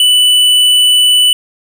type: tone with tanh clipping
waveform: sine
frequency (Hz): 2979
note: F#7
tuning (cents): +11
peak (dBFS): -7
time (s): 0-1.33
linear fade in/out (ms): 2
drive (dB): 13
effects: none